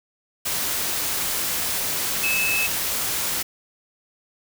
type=tone in noise; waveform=sine; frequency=2603 Hz; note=E7; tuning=22 cents flat; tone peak=-21 dBFS; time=2.23-2.67 s; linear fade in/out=10 ms; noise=white; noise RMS=-25 dBFS; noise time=0.45-3.43 s; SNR=+1 dB; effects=none